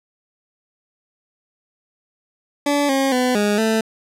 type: tone with pitch steps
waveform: 20% pulse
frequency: 287.8 / 270.3 / 251.5 / 206.8 / 221.5 Hz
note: D4 / C#4 / B3 / G#3 / A3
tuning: -35 / -44 / +32 / -7 / +12 cents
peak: -11 dBFS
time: 2.66-3.81 s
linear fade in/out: 5 ms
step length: 230 ms
effects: low-pass 12000 Hz 12 dB/octave